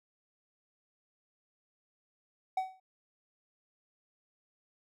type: tone with exponential decay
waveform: triangle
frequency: 754 Hz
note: F#5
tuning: 32 cents sharp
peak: -24 dBFS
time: 2.57-2.8 s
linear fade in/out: 5 ms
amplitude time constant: 50 ms
effects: none